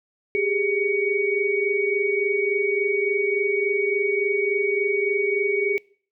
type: tone cluster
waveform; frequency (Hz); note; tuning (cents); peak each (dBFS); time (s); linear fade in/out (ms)
sine; 391.9 / 415.4 / 2246; G4 / G#4 / C#7; 0 / 0 / +22; -24; 0.35-5.78; 0
effects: noise-tail reverb RT60 0.5 s tail -23 dB re dry